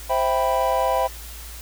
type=chord; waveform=triangle; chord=C major seventh; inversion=none; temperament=equal; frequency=523.3 / 659.3 / 784 / 987.8 Hz; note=C5 / E5 / G5 / B5; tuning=0 / 0 / 0 / 0 cents; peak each=-22 dBFS; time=0.09-1.08 s; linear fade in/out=20 ms; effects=added 57 Hz sine -37 dBFS peak until 1.61 s + white hiss -40 dBFS RMS until 1.61 s